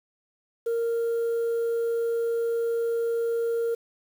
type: tone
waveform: sine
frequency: 463.8 Hz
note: A#4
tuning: 9 cents flat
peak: -21 dBFS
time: 0.66-3.75 s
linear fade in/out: 10 ms
effects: tanh soft clip ceiling -22 dBFS + 8-bit